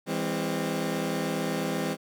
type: chord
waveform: 20% pulse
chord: E augmented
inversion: none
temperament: equal with one note detuned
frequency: 164.81 / 203.1 / 261.6 Hz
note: E3 / G#3 / B#3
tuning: 0 / -38 / 0 cents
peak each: -27 dBFS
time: 0.06-1.97 s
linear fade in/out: 50 ms
effects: none